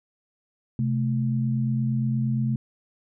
sine tone pair together, 130 / 218.6 Hz, C3 / A3, -11 / -11 cents, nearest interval major sixth, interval 900 cents, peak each -23 / -26 dBFS, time 0.79-2.56 s, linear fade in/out 2 ms, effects none

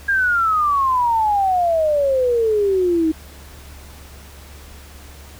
sine exponential sweep, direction down, 1628 to 311.4 Hz, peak -14 dBFS, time 0.08-3.12 s, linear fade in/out 10 ms, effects added 71 Hz sine -39 dBFS peak until 5.39 s + pink hiss -43 dBFS RMS until 5.39 s

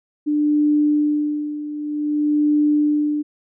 sine tone with tremolo, 297.5 Hz, D4, 22 cents sharp, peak -13 dBFS, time 0.26-3.23 s, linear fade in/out 20 ms, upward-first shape sine, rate 0.53 Hz, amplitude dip 75%, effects none

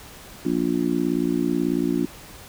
harmonic tone, 58.27 Hz, A#1, in tune, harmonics 3 / 4 / 5 / 6, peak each -28 / -26 / -23 / -26 dBFS, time 0.45-2.06 s, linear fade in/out 5 ms, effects pink hiss -43 dBFS RMS until 2.48 s

